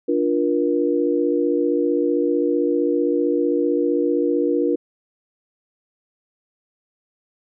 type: chord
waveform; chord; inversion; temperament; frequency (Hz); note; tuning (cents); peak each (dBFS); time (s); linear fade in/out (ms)
sine; Bb major; first; equal with one note detuned; 293.7 / 349.2 / 476.5; D4 / F4 / Bb4; 0 / 0 / +38; -21; 0.08-4.76; 10
effects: none